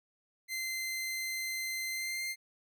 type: tone with pitch glide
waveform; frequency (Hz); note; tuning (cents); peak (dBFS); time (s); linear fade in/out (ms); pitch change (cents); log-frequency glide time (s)
sawtooth; 2073 to 2101; C7 to C7; -17 to +7; -31; 0.48-2.36; 50; +24; 1.91-2.24
effects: none